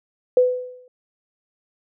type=tone with exponential decay; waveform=sine; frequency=501 Hz; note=B4; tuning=25 cents sharp; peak=-9 dBFS; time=0.37-0.88 s; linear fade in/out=2 ms; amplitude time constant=110 ms; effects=none